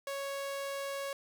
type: tone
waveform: sawtooth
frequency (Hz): 554.4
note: C#5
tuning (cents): 0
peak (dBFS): -32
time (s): 0.07-1.13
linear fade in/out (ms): 2
effects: none